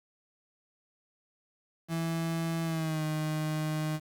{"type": "tone with pitch glide", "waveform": "35% pulse", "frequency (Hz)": [164.9, 154.75], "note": ["E3", "D#3"], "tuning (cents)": [1, -9], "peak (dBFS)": -28, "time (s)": [1.88, 4], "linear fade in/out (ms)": 50, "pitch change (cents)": -110, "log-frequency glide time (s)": [2.64, 3.03], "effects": ["9-bit"]}